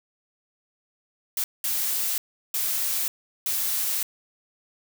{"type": "noise bursts at uneven times", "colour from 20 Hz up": "blue", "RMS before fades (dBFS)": -26, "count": 4, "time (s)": [[1.37, 1.44], [1.64, 2.18], [2.54, 3.08], [3.46, 4.03]], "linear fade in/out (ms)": 2, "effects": []}